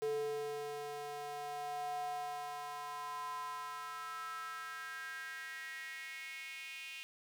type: tone with high-pass filter sweep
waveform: square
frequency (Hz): 145.8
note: D3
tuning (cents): -12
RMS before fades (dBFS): -43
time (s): 0.02-7.03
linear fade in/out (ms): 0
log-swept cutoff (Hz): 440 to 2600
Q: 5.8
effects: none